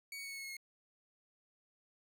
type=tone with pitch steps; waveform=sawtooth; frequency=2250 / 2234 / 2219 / 2204 / 2188 / 2173 / 2158 Hz; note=C#7 / C#7 / C#7 / C#7 / C#7 / C#7 / C#7; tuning=+25 / +13 / +1 / -11 / -23 / -35 / -47 cents; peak=-40 dBFS; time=0.12-0.568 s; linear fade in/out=2 ms; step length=64 ms; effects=none